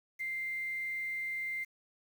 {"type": "tone with quantisation", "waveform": "sine", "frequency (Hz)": 2093, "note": "C7", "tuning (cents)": 0, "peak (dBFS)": -34, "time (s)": [0.19, 1.65], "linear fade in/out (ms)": 20, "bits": 9, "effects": []}